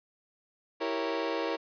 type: chord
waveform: 30% pulse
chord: E diminished seventh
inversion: none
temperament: equal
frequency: 329.6 / 392 / 466.2 / 554.4 Hz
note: E4 / G4 / Bb4 / Db5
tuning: 0 / 0 / 0 / 0 cents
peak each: -32 / -36 / -31 / -33 dBFS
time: 0.8-1.57 s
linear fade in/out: 20 ms
effects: resampled to 11025 Hz